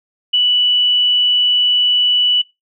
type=tone; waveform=sine; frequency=2960 Hz; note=F#7; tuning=in tune; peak=-10 dBFS; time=0.33-2.42 s; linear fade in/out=10 ms; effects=noise-tail reverb RT60 0.2 s tail -20 dB re dry